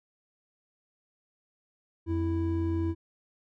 triangle tone pair together, 87.31 / 329.6 Hz, F2 / E4, 0 / 0 cents, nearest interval octave + major seventh, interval 2300 cents, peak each -27 dBFS, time 2.06-2.95 s, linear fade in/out 50 ms, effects none

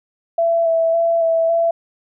sine tone with vibrato, 664 Hz, E5, 12 cents sharp, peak -13 dBFS, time 0.38-1.71 s, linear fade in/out 5 ms, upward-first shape square, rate 1.8 Hz, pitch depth 16 cents each way, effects none

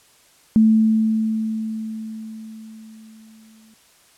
sine tone with exponential decay, 220 Hz, A3, in tune, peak -9 dBFS, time 0.56-3.74 s, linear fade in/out 0 ms, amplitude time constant 690 ms, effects white hiss -54 dBFS RMS until 4.17 s + low-pass 11000 Hz 12 dB/octave

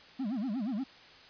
triangle tone with vibrato, 233.1 Hz, A#3, in tune, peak -29 dBFS, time 0.19-0.84 s, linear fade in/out 10 ms, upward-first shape sine, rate 8.4 Hz, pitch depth 280 cents each way, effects white hiss -54 dBFS RMS until 1.29 s + resampled to 11025 Hz

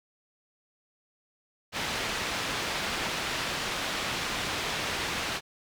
white low-pass noise, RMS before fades -32 dBFS, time 1.72-5.41 s, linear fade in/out 50 ms, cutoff 3500 Hz, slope 12 dB/octave, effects none

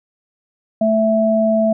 sine tone pair together, 220.2 / 659.3 Hz, A3 / E5, +2 / 0 cents, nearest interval octave + perfect fifth, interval 1898 cents, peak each -16 / -14 dBFS, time 0.81-1.73 s, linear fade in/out 5 ms, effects none

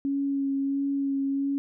sine tone with vibrato, 276.4 Hz, C#4, 5 cents flat, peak -24 dBFS, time 0.05-1.58 s, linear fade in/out 0 ms, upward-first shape sine, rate 1.5 Hz, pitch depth 15 cents each way, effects none

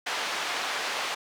pink band-pass noise, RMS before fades -31 dBFS, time 0.06-1.15 s, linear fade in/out 10 ms, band 770 to 4700 Hz, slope 12 dB/octave, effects none

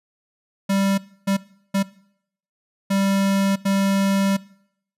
square tone bursts at uneven times, 196 Hz, G3, in tune, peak -18 dBFS, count 5, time 0.69-0.98 / 1.27-1.37 / 1.74-1.83 / 2.9-3.56 / 3.65-4.37 s, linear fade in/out 10 ms, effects noise-tail reverb RT60 0.7 s tail -21 dB re dry + resampled to 32000 Hz

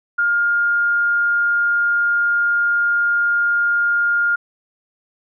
sine tone, 1412 Hz, F6, 19 cents sharp, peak -14 dBFS, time 0.18-4.36 s, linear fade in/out 10 ms, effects none

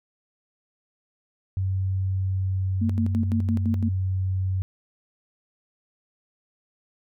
sine tone with pitch glide, 95 to 94.13 Hz, F#2 to F#2, +46 to +30 cents, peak -22 dBFS, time 1.57-4.62 s, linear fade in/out 0 ms, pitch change -16 cents, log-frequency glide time 2.06-3.5 s
sine tone with tremolo, 227.7 Hz, A#3, 40 cents flat, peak -22 dBFS, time 2.81-3.89 s, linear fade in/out 10 ms, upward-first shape square, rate 5.9 Hz, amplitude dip 80%
effects none

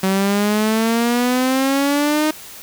sawtooth exponential sweep, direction up, 188.8 to 310.6 Hz, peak -11 dBFS, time 0.03-2.31 s, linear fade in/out 5 ms, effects white hiss -37 dBFS RMS until 2.62 s

